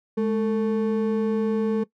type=ring-modulated tone; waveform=triangle; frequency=329.6 Hz; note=E4; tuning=in tune; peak=-15 dBFS; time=0.17-1.84 s; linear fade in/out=10 ms; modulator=118 Hz; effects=noise-tail reverb RT60 0.1 s tail -19 dB re dry